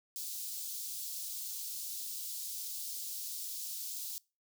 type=high-pass noise; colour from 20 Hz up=white; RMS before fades=-41 dBFS; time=0.16-4.18 s; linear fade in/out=0 ms; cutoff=4000 Hz; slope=24 dB/octave; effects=noise-tail reverb RT60 0.3 s tail -24 dB re dry